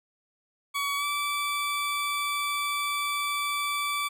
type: tone with pitch glide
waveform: 20% pulse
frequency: 1130 to 1159.1 Hz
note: C#6 to D6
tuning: +33 to -23 cents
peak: -22 dBFS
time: 0.74-4.09 s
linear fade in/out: 20 ms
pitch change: +44 cents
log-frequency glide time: 0.97-1.05 s
effects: none